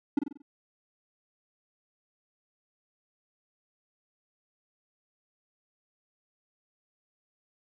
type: tone with echo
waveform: triangle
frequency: 286.4 Hz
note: D4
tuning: 43 cents flat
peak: -18 dBFS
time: 0.17-0.19 s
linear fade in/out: 5 ms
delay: 46 ms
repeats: 5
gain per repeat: -6 dB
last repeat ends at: 0.42 s
effects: none